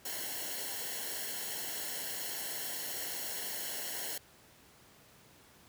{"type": "noise with comb filter", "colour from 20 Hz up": "white", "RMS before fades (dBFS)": -39, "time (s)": [0.05, 4.18], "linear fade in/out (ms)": 5, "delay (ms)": 0.82, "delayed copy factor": -0.75, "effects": ["pink hiss -60 dBFS RMS until 5.68 s", "high-pass 80 Hz 12 dB/octave"]}